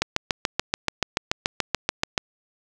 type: click train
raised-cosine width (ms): 0.2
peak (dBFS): -3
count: 16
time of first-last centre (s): 0.02-2.178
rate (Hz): 6.95
effects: none